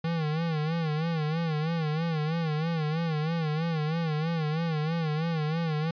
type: tone with vibrato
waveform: square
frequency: 159.4 Hz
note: D#3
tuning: 42 cents sharp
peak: -27 dBFS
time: 0.04-5.91 s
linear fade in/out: 5 ms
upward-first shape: sine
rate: 3.1 Hz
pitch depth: 100 cents each way
effects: resampled to 11025 Hz